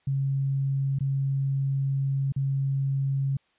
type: tone with dropouts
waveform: sine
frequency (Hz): 136.7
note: C#3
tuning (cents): -24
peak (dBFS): -23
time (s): 0.07-3.37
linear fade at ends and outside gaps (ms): 5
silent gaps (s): 0.988-1.006 / 2.322-2.362
effects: white hiss -68 dBFS RMS until 3.58 s + resampled to 8000 Hz